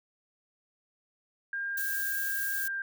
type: tone with pitch glide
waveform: sine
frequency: 1605 to 1588.4 Hz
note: G6 to G6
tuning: +40 to +22 cents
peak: -31 dBFS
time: 1.53-2.82 s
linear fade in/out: 2 ms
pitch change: -18 cents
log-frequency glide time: 2.55-2.7 s
type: noise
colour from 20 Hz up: violet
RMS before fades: -35 dBFS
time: 1.77-2.68 s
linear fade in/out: 5 ms
effects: none